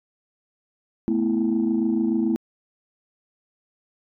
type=chord; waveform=sine; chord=A suspended second; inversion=none; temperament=equal; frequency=220 / 246.9 / 329.6 Hz; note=A3 / B3 / E4; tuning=0 / 0 / 0 cents; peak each=-22 / -24 / -22 dBFS; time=1.08-2.36 s; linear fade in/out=0 ms; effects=tanh soft clip ceiling -13 dBFS